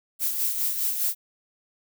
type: noise with tremolo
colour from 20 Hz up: violet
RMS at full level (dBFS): -24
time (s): 0.19-1.15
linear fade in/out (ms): 50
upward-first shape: sine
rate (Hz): 4.9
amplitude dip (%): 50
effects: none